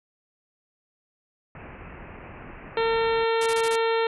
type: low-pass noise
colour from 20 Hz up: pink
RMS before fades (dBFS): -42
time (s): 1.55-3.24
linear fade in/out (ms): 2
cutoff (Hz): 2700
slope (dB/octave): 96
type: harmonic tone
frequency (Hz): 454.3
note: A#4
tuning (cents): -45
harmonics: 1 / 2 / 3 / 4 / 5 / 6 / 7 / 8 / 9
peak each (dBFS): -22 / -28 / -32 / -34 / -36 / -38 / -39 / -40 / -41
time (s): 2.77-4.07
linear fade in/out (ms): 2
type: noise bursts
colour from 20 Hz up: white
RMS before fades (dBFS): -32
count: 5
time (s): 3.41-3.758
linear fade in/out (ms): 5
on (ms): 52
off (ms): 22
effects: resampled to 24000 Hz